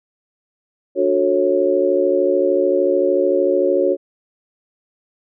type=chord; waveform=sine; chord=D major seventh; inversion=none; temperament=just; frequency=293.7 / 367.1 / 440.5 / 550.6 Hz; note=D4 / F#4 / A4 / C#5; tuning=0 / -14 / +2 / -12 cents; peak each=-23 / -17 / -22 / -17 dBFS; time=0.95-3.97 s; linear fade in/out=50 ms; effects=none